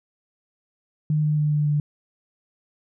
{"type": "tone with pitch steps", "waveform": "sine", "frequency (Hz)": [152.3, 151.16, 150.03, 148.91, 147.79], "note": ["D#3", "D#3", "D3", "D3", "D3"], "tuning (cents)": [-37, -50, 37, 24, 11], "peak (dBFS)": -18, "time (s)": [1.1, 1.8], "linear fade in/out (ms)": 2, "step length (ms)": 140, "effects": []}